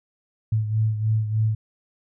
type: beating tone pair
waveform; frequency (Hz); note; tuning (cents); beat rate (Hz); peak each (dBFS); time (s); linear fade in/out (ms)
sine; 108.7 / 112; A2 / A2; -21 / +31; 3.3; -20 / -27; 0.52-1.55; 5
effects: none